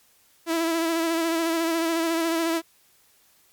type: tone with vibrato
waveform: sawtooth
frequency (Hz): 330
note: E4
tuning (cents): +2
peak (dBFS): -18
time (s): 0.46-2.62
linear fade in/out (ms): 50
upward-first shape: sine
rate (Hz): 14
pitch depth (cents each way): 34
effects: white hiss -60 dBFS RMS until 3.52 s + MP3 96 kbps